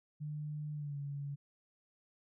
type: tone with pitch glide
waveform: sine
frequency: 150 to 141.99 Hz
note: D3 to C#3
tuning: +37 to +42 cents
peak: -38 dBFS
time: 0.2-1.36 s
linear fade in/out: 20 ms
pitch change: -95 cents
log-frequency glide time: 0.74-0.97 s
effects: none